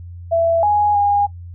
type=tone with pitch steps; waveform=sine; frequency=666 / 831 / 815 Hz; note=E5 / G#5 / G#5; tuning=+18 / +1 / -33 cents; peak=-12 dBFS; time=0.31-1.27 s; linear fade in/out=20 ms; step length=320 ms; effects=noise-tail reverb RT60 0.1 s tail -19 dB re dry + added 87 Hz sine -31 dBFS peak until 1.54 s